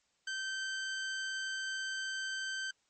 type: tone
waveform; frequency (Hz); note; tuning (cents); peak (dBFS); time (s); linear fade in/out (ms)
sawtooth; 1552; G6; -18; -32; 0.27-2.71; 5
effects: white hiss -75 dBFS RMS until 2.89 s + MP3 32 kbps